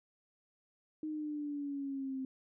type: exponential sweep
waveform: sine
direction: down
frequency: 311.1 to 261.6 Hz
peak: -36 dBFS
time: 1.03-2.25 s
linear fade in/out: 2 ms
effects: none